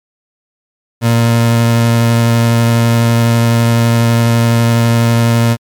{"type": "tone with vibrato", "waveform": "30% pulse", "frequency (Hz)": 116.5, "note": "A#2", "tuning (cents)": -1, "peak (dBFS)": -5, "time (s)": [1.01, 5.57], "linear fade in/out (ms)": 50, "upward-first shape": "sine", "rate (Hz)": 12, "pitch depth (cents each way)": 10, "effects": ["MP3 96 kbps"]}